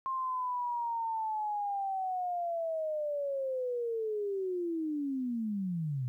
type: linear sweep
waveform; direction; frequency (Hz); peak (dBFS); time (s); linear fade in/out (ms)
sine; down; 1064 to 120.3; -31; 0.06-6.08; 0
effects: 12-bit